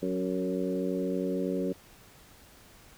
harmonic tone with a mistuned harmonic, 92.5 Hz, F#2, in tune, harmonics 2 / 3 / 4 / 5 / 6, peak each -33 / -33 / -34 / -35 / -37 dBFS, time 0.02-1.73 s, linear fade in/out 10 ms, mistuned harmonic 4, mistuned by +16 cents, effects pink hiss -55 dBFS RMS until 2.97 s

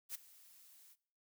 blue noise with ADSR envelope, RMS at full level -41 dBFS, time 0.09-0.96 s, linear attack 58 ms, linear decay 11 ms, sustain -21 dB, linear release 41 ms, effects noise-tail reverb RT60 0.6 s tail -22 dB re dry

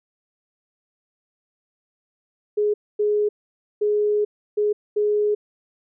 sine tone bursts at uneven times, 418 Hz, G#4, 11 cents sharp, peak -17 dBFS, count 5, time 2.57-2.74 / 2.99-3.29 / 3.81-4.25 / 4.57-4.73 / 4.96-5.35 s, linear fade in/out 10 ms, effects none

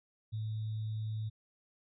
sine tone with sample-and-hold, 108.8 Hz, A2, 19 cents flat, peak -34 dBFS, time 0.32-1.3 s, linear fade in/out 20 ms, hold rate 3675 Hz, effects resampled to 11025 Hz

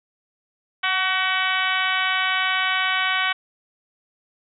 harmonic tone with a mistuned harmonic, 377 Hz, F#4, 32 cents sharp, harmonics 2 / 3 / 4 / 5 / 6 / 7 / 8 / 9 / 10, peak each -30 / -27 / -25 / -28 / -26 / -33 / -27 / -32 / -35 dBFS, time 0.83-3.33 s, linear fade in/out 10 ms, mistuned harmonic 2, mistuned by -23 cents, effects none

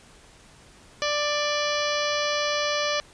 harmonic tone with a mistuned harmonic, 590 Hz, D5, 8 cents sharp, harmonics 1 / 2 / 3 / 4 / 5 / 6 / 7 / 8 / 9 / 10, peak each -27 / -30 / -32 / -33 / -34 / -35 / -35 / -36 / -37 / -37 dBFS, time 1.02-3 s, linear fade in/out 0 ms, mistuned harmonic 6, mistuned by -75 cents, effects pink hiss -52 dBFS RMS until 3.13 s + resampled to 22050 Hz

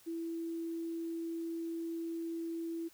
sine tone, 331.9 Hz, E4, 12 cents sharp, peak -36 dBFS, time 0.06-2.89 s, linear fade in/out 20 ms, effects white hiss -62 dBFS RMS until 2.93 s

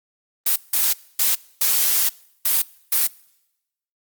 blue noise bursts at uneven times, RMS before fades -18 dBFS, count 6, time 0.46-0.56 / 0.73-0.93 / 1.19-1.35 / 1.61-2.09 / 2.45-2.62 / 2.92-3.07 s, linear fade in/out 5 ms, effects noise-tail reverb RT60 0.9 s tail -24 dB re dry + Opus 32 kbps

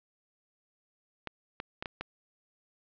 clicks, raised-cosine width 0.3 ms, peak -19 dBFS, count 5, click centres 1.273 / 1.601 / 1.825 / 1.858 / 2.01 s, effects low-pass 4000 Hz 12 dB/octave

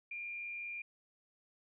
sine tone with frequency modulation, 2400 Hz, D7, 37 cents sharp, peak -40 dBFS, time 0.11-0.82 s, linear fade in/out 5 ms, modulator 105 Hz, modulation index 0.39, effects none

